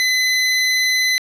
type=tone; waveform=25% pulse; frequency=2021 Hz; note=B6; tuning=39 cents sharp; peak=-11 dBFS; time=0-1.18 s; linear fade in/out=0 ms; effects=low-pass 10000 Hz 12 dB/octave